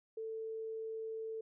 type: tone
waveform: sine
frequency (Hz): 444.3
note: A4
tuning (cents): +17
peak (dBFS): -39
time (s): 0.17-1.41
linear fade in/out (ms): 5
effects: none